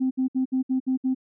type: tone bursts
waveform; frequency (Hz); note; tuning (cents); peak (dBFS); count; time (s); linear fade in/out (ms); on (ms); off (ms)
sine; 260; C4; -11; -19; 7; 0-1.148; 20; 110; 63
effects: tanh soft clip ceiling -16 dBFS